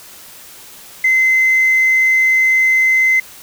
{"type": "tone", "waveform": "sine", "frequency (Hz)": 2059, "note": "C7", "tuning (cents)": -28, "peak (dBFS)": -8, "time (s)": [1.04, 3.2], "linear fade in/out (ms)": 5, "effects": ["tanh soft clip ceiling -6 dBFS", "white hiss -38 dBFS RMS until 3.42 s"]}